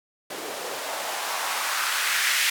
blue noise with band-pass filter sweep, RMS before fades -27 dBFS, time 0.3-2.5 s, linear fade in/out 5 ms, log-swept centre 390 to 2100 Hz, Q 1.7, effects none

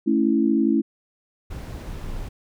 sine chord, A major, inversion none, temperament equal, 220 / 277.2 / 329.6 Hz, A3 / C#4 / E4, 0 / 0 / 0 cents, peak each -21 dBFS, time 0.06-0.82 s, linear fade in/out 20 ms
brown noise, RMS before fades -32 dBFS, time 1.5-2.29 s, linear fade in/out 10 ms
effects none

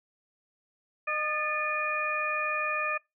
harmonic tone with a mistuned harmonic, 611 Hz, D#5, 32 cents flat, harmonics 1 / 2 / 3 / 4, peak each -36 / -32 / -35 / -30 dBFS, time 1.07-2.98 s, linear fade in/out 10 ms, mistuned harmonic 3, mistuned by -64 cents, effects noise-tail reverb RT60 0.2 s tail -23 dB re dry

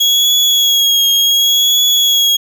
35% pulse tone with vibrato, 3322 Hz, G#7, in tune, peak -7 dBFS, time 0-2.37 s, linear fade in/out 10 ms, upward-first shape triangle, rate 0.68 Hz, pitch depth 37 cents each way, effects none

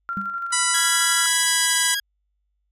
sine tone with tremolo, 1378 Hz, F6, 24 cents flat, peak -24 dBFS, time 0.09-1.26 s, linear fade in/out 0 ms, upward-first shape square, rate 12 Hz, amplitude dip 35%
sine tone with exponential decay, 196.5 Hz, G3, 4 cents sharp, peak -24 dBFS, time 0.17-0.38 s, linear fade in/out 0 ms, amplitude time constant 44 ms
harmonic tone, 987.8 Hz, B5, in tune, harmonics 1 / 2 / 3 / 4 / 5 / 6 / 7 / 8 / 9 / 10, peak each -31 / -27 / -31 / -30 / -30 / -29 / -29 / -28 / -26 / -27 dBFS, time 0.52-1.95 s, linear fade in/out 10 ms
20% pulse tone with pitch glide, 1660 to 1639 Hz, G#6 to G#6, -1 to -23 cents, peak -18 dBFS, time 0.74-2 s, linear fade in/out 5 ms, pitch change -22 cents, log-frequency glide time 1.18-1.77 s
effects added 50 Hz sine -69 dBFS peak until 2.71 s

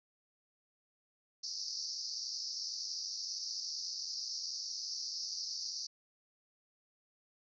white band-pass noise, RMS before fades -41 dBFS, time 1.43-5.87 s, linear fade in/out 10 ms, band 4500 to 5800 Hz, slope 96 dB/octave, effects none

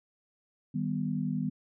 sine chord, Eb augmented, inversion none, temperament equal, 155.56 / 196 / 246.9 Hz, Eb3 / G3 / B3, 0 / 0 / 0 cents, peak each -33 dBFS, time 0.74-1.5 s, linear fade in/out 10 ms, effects none

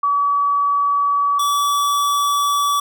sine / square tone pair in turn, 1141 / 1148.3 Hz, C#6 / D6, +50 / -39 cents, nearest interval unison, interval 11 cents, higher second, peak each -14 / -16 dBFS, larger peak first, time 0.03-1.39 / 1.39-2.8 s, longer second, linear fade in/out 5 ms, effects none

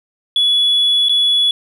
sine tone with dropouts, 3400 Hz, G#7, 40 cents sharp, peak -9 dBFS, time 0.36-1.51 s, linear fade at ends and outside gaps 2 ms, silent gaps 1.086-1.094 s, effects tanh soft clip ceiling -8 dBFS + 8-bit

